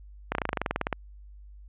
slowing click train, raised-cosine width 0.5 ms, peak -11 dBFS, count 15, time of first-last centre 0.32-0.928 s, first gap 31 ms, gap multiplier 1.05, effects added 50 Hz sine -45 dBFS peak until 1.68 s + resampled to 8000 Hz

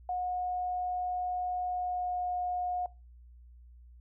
sine tone with pitch glide, 725 to 720.4 Hz, F#5 to F#5, -35 to -46 cents, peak -30 dBFS, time 0.09-2.86 s, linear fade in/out 2 ms, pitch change -11 cents, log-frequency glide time 1.66-2.33 s, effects noise-tail reverb RT60 0.3 s tail -23 dB re dry + added 60 Hz sine -51 dBFS peak until 4 s

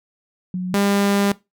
sine / sawtooth tone pair in turn, 182.5 / 200.6 Hz, F#3 / G3, -24 / +40 cents, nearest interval major second, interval 164 cents, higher second, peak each -21 / -12 dBFS, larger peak second, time 0.54-0.74 / 0.74-1.32 s, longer second, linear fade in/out 2 ms, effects noise-tail reverb RT60 0.2 s tail -19 dB re dry

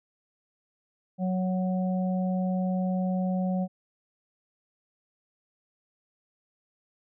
harmonic tone, 185 Hz, F#3, in tune, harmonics 1 / 3 / 4, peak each -25 / -35 / -37 dBFS, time 1.18-3.68 s, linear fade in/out 50 ms, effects none

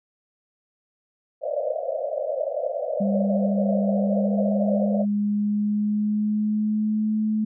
white band-pass noise, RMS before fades -27 dBFS, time 1.41-5.06 s, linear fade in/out 50 ms, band 510 to 660 Hz, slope 96 dB/octave
sine tone with pitch glide, 200 to 215.6 Hz, G3 to A3, +35 to -35 cents, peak -20 dBFS, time 3-7.45 s, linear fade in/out 10 ms, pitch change +130 cents, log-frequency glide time 3.9-7.16 s
effects none

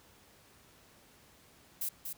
violet noise with echo, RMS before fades -35 dBFS, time 1.81-1.89 s, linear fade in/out 5 ms, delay 240 ms, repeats 1, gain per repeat -5 dB, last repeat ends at 2.13 s, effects pink hiss -61 dBFS RMS until 2.17 s + high-pass 60 Hz 12 dB/octave

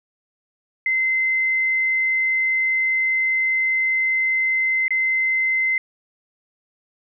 sine tone with dropouts, 2065 Hz, C7, 23 cents flat, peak -17 dBFS, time 0.86-5.78 s, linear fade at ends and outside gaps 2 ms, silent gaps 4.881-4.906 s, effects none

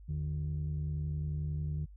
sine tone pair together, 79.94 / 150.9 Hz, D#2 / D3, +47 / +47 cents, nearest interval major seventh, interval 1100 cents, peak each -34 / -33 dBFS, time 0.08-1.86 s, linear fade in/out 20 ms, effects tanh soft clip ceiling -28 dBFS + added 50 Hz sine -49 dBFS peak until 1.96 s

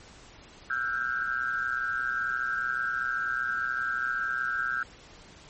sine tone cluster, 1334 / 1462 / 1587 Hz, E6 / F#6 / G6, +20 / -21 / +21 cents, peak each -33 / -32 / -30 dBFS, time 0.7-4.83 s, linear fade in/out 2 ms, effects pink hiss -51 dBFS RMS until 5.49 s + MP3 32 kbps

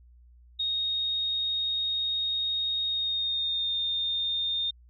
sine tone with pitch glide, 3729 to 3642 Hz, A#7 to A#7, 0 to -41 cents, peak -26 dBFS, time 0.59-4.71 s, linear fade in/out 10 ms, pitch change -41 cents, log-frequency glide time 2.86-3.77 s, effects added 60 Hz sine -52 dBFS peak until 4.89 s

